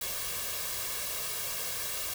white noise with comb filter, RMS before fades -35 dBFS, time 0.01-2.14 s, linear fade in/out 5 ms, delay 1.8 ms, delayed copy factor +0.7, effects none

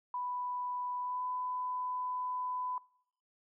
sine tone with pitch glide, 990 to 1001.5 Hz, B5 to B5, +4 to +24 cents, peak -34 dBFS, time 0.14-2.78 s, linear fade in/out 2 ms, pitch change +20 cents, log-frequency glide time 1-1.23 s, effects noise-tail reverb RT60 0.7 s tail -23 dB re dry

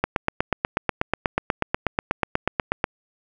click train, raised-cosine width 0.5 ms, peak -4 dBFS, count 24, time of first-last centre 0.04-2.841 s, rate 8.21 Hz, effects none

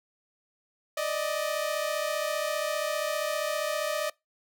sawtooth tone pair together, 591 / 626.1 Hz, D5 / D#5, +11 / +11 cents, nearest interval minor second, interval 100 cents, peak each -27 dBFS, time 0.97-4.1 s, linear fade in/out 5 ms, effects noise-tail reverb RT60 0.2 s tail -24 dB re dry

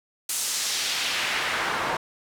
pink noise with band-pass filter sweep, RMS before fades -27 dBFS, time 0.29-1.97 s, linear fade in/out 5 ms, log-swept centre 9100 to 980 Hz, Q 1.1, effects none

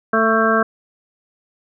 harmonic tone with a mistuned harmonic, 222.3 Hz, A3, 18 cents sharp, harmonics 1 / 2 / 3 / 5 / 6 / 7, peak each -20 / -20 / -20 / -20 / -20 / -20 dBFS, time 0.13-0.63 s, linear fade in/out 5 ms, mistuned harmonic 7, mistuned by +28 cents, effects none

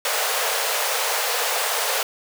pink high-pass noise, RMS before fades -23 dBFS, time 0.05-2.03 s, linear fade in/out 2 ms, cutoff 440 Hz, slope 96 dB/octave, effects none

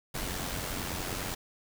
pink noise with amplitude modulation, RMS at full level -33 dBFS, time 0.14-1.35 s, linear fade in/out 10 ms, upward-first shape sine, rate 90.3 Hz, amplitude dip 50%, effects none

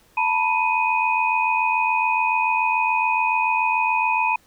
sine tone cluster, 889 / 976 / 2498 Hz, A5 / B5 / D#7, +18 / -21 / +6 cents, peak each -22 dBFS, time 0.17-4.36 s, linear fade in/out 5 ms, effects pink hiss -57 dBFS RMS until 4.46 s

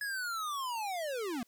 square linear sweep, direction down, 1700 to 220.1 Hz, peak -35 dBFS, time 0.01-1.43 s, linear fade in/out 2 ms, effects white hiss -70 dBFS RMS until 1.47 s

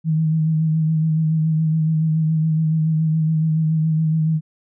sine tone with vibrato, 158.3 Hz, D#3, 30 cents sharp, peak -15 dBFS, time 0.04-4.41 s, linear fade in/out 50 ms, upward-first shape sine, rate 7.1 Hz, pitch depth 30 cents each way, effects none

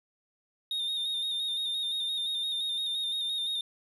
triangle tone with vibrato, 3675 Hz, A#7, 25 cents flat, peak -28 dBFS, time 0.71-3.61 s, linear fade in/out 2 ms, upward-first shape square, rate 5.8 Hz, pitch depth 32 cents each way, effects none

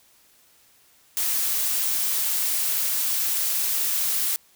blue noise, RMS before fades -24 dBFS, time 1.17-4.36 s, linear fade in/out 0 ms, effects white hiss -58 dBFS RMS until 4.55 s

